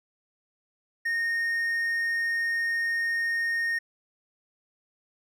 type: tone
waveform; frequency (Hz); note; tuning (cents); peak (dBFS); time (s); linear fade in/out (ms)
triangle; 1847; A#6; -16; -23; 1.05-3.79; 10
effects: none